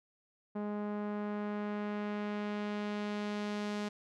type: tone with low-pass filter sweep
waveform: sawtooth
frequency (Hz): 207.7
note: G#3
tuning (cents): 0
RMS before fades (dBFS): -37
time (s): 0.55-3.89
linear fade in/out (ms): 10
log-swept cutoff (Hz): 1000 to 5900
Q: 0.83
effects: none